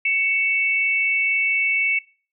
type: tone pair together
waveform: sine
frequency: 2229 / 2655 Hz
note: C#7 / E7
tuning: +9 / +12 cents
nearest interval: minor third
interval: 303 cents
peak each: -19 / -22 dBFS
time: 0.05-1.99 s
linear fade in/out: 5 ms
effects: noise-tail reverb RT60 0.4 s tail -23 dB re dry